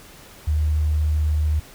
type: tone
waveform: sine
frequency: 76.3 Hz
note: D#2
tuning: 33 cents flat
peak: -17 dBFS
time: 0.47-1.6 s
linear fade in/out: 10 ms
effects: pink hiss -45 dBFS RMS until 1.74 s